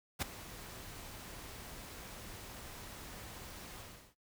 pink noise with ADSR envelope, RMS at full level -33 dBFS, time 0.19-4.15 s, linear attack 30 ms, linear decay 11 ms, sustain -16 dB, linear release 360 ms, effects noise-tail reverb RT60 0.1 s tail -17 dB re dry

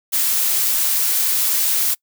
blue noise, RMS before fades -18 dBFS, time 0.12-1.95 s, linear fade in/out 20 ms, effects noise-tail reverb RT60 0.1 s tail -26 dB re dry

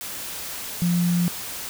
sine tone in noise, 174.61 Hz, F3, in tune, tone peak -18 dBFS, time 0.82-1.28 s, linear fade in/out 0 ms, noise white, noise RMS -33 dBFS, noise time 0.01-1.69 s, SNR +12 dB, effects none

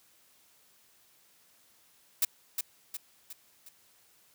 blue noise with echo, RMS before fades -25 dBFS, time 2.22-2.25 s, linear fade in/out 5 ms, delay 360 ms, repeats 4, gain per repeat -6 dB, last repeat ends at 3.69 s, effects white hiss -64 dBFS RMS until 4.34 s + high-pass 60 Hz 12 dB/octave

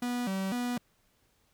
45% pulse tone with vibrato, 216.5 Hz, A3, 28 cents flat, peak -30 dBFS, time 0.02-0.78 s, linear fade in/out 5 ms, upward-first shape square, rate 2 Hz, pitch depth 210 cents each way, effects pink hiss -70 dBFS RMS until 1.53 s

